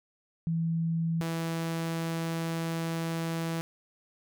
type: tone pair in turn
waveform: sine / sawtooth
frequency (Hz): 164.81 / 164.81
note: E3 / E3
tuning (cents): 0 / 0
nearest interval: unison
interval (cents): 0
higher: neither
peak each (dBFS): -26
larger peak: neither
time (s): 0.47-1.21 / 1.21-3.61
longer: second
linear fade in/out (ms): 0
effects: none